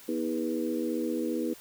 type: tone cluster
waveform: sine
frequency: 242.6 / 317.9 / 405.9 / 488.2 Hz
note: B3 / D#4 / G#4 / B4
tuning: -31 / +37 / -40 / -20 cents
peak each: -33 / -31 / -36 / -35 dBFS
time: 0.08-1.54 s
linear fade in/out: 10 ms
effects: white hiss -51 dBFS RMS until 1.6 s